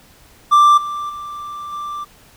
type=tone with level steps; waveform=triangle; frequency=1178 Hz; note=D6; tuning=5 cents sharp; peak=-5 / -20 / -25 / -22 dBFS; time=0.51-2.05 s; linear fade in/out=20 ms; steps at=0.77 / 1.09 / 1.72 s; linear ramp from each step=10 ms; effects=pink hiss -48 dBFS RMS until 2.36 s